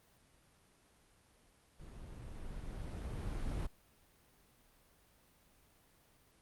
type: noise with level ramp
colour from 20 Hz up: brown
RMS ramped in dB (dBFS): -51 to -37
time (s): 1.79-3.67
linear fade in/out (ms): 10
effects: pink hiss -68 dBFS RMS until 6.41 s + Opus 32 kbps